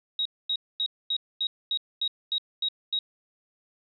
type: tone bursts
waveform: sine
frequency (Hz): 3800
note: A#7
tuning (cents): +33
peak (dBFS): -24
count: 10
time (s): 0.19-2.99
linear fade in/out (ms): 2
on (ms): 64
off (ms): 240
effects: none